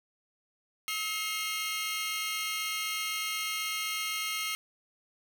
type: tone cluster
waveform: sawtooth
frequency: 1287 / 2140 / 2836 / 3186 Hz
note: E6 / C7 / F7 / G7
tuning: -42 / +38 / +26 / +27 cents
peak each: -35 / -31 / -35 / -36 dBFS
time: 0.88-4.55 s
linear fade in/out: 0 ms
effects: none